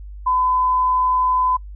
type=tone; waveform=sine; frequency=1011 Hz; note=B5; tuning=40 cents sharp; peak=-15 dBFS; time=0.26-1.57 s; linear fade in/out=10 ms; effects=noise-tail reverb RT60 0.1 s tail -24 dB re dry + added 50 Hz sine -32 dBFS peak until 1.75 s